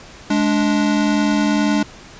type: tone pair together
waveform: square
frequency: 209.7 / 291.6 Hz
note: G#3 / D4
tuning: +17 / -12 cents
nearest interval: tritone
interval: 571 cents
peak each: -18 dBFS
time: 0.3-1.83 s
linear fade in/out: 5 ms
effects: pink hiss -40 dBFS RMS until 2.19 s + resampled to 16000 Hz

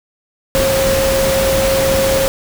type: tone in noise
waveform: sine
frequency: 538 Hz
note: C5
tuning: 48 cents sharp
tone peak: -13 dBFS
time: 0.55-2.28 s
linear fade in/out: 0 ms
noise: pink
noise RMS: -18 dBFS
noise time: 0.55-2.28 s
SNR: +2 dB
effects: none

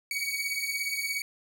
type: beating tone pair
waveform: sawtooth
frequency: 2244 / 2261 Hz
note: C#7 / C#7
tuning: +21 / +34 cents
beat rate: 17 Hz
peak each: -29 dBFS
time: 0.11-1.22 s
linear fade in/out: 2 ms
effects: none

